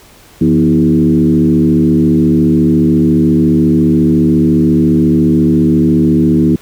sine tone with frequency modulation, 245.6 Hz, B3, 9 cents flat, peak -6 dBFS, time 0.41-6.56 s, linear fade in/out 5 ms, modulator 74.3 Hz, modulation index 1.4, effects pink hiss -41 dBFS RMS until 6.61 s

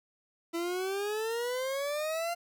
40% pulse exponential sweep, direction up, 332.2 to 698.5 Hz, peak -30 dBFS, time 0.53-2.35 s, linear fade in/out 20 ms, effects 10-bit

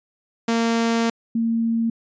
sawtooth / sine tone pair in turn, 230 / 228.7 Hz, A#3 / A#3, -23 / -33 cents, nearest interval unison, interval 10 cents, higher first, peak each -14 / -18 dBFS, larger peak first, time 0.48-1.1 / 1.35-1.9 s, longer first, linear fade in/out 5 ms, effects resampled to 16000 Hz

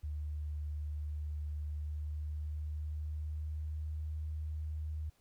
sine tone with pitch glide, 74.9 to 77.05 Hz, D2 to D#2, +35 to -16 cents, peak -36 dBFS, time 0.03-5.1 s, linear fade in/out 10 ms, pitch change +49 cents, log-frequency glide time 1.52-4.09 s, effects pink hiss -72 dBFS RMS until 5.2 s

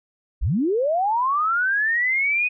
sine linear sweep, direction up, 30.87 to 2515 Hz, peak -18 dBFS, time 0.41-2.49 s, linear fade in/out 20 ms, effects none

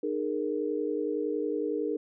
sine chord, D# suspended fourth, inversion none, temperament equal with one note detuned, 304.9 / 415.3 / 466.2 Hz, D#4 / G#4 / A#4, -35 / 0 / 0 cents, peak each -32 dBFS, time 0.03-1.97 s, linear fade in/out 5 ms, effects none

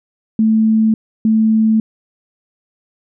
sine tone pair in turn, 220 / 220 Hz, A3 / A3, 0 / 0 cents, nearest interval unison, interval 0 cents, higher neither, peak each -9 dBFS, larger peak neither, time 0.39-0.94 / 1.25-1.8 s, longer neither, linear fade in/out 2 ms, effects none

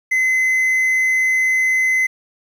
triangle tone, 2044 Hz, C7, 41 cents flat, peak -12 dBFS, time 0.11-2.07 s, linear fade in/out 10 ms, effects 8-bit

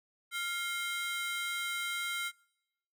30% pulse ring-modulated tone, 1760 Hz, A6, in tune, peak -28 dBFS, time 0.31-2.32 s, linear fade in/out 50 ms, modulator 369 Hz, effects noise-tail reverb RT60 0.9 s tail -25 dB re dry

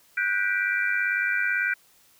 sine chord, G major seventh, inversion third, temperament just, 1470 / 1568 / 1960 / 2352 Hz, F#6 / G6 / B6 / D7, -12 / 0 / -14 / +2 cents, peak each -26 / -27 / -31 / -29 dBFS, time 0.17-1.74 s, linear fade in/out 5 ms, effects white hiss -59 dBFS RMS until 2.19 s

